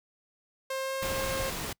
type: tone with pitch glide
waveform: sawtooth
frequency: 531 to 534.4 Hz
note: C5 to C5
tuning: +25 to +36 cents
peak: -27 dBFS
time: 0.7-1.5 s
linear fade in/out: 5 ms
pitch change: +11 cents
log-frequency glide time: 0.82-0.93 s
type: noise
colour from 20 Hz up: pink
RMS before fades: -35 dBFS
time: 1.02-1.73 s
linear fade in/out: 5 ms
effects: noise-tail reverb RT60 0.1 s tail -26 dB re dry